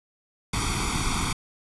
pink noise with comb filter, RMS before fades -26 dBFS, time 0.53-1.33 s, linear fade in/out 5 ms, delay 0.87 ms, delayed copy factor +0.9, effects resampled to 24000 Hz

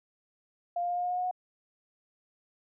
sine tone with pitch steps, 698.5 / 703 / 707.4 / 711.9 / 716.5 / 721 / 725.6 / 730.3 Hz, F5 / F5 / F5 / F5 / F5 / F#5 / F#5 / F#5, 0 / +11 / +22 / +33 / +44 / -45 / -34 / -23 cents, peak -28 dBFS, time 0.76-1.312 s, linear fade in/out 5 ms, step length 69 ms, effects none

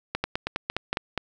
two click trains, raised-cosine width 0.3 ms, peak -9 / -10 dBFS, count 4 / 6, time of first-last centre 0.24-0.93 / 0.15-1.177 s, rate 4.35 / 4.87 Hz, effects none

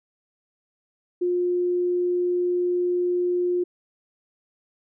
sine tone, 355.7 Hz, F4, 32 cents sharp, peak -20 dBFS, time 1.21-3.64 s, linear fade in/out 10 ms, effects none

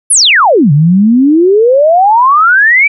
sine exponential two-way sweep, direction down then up, 11330 to 138.59 to 2358 Hz, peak -3 dBFS, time 0.1-2.88 s, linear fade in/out 10 ms, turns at 0.72 s, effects none

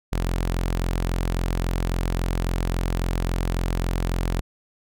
sawtooth tone, 43.65 Hz, F1, in tune, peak -18 dBFS, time 0.12-4.41 s, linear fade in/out 10 ms, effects none

